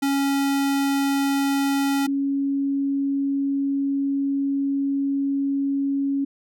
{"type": "tone pair in turn", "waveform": ["square", "sine"], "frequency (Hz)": [277.2, 277.2], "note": ["C#4", "C#4"], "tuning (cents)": [0, 0], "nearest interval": "unison", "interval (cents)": 0, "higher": "neither", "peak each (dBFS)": -20, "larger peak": "neither", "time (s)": [[0.02, 2.07], [2.07, 6.25]], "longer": "second", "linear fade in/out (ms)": 10, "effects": []}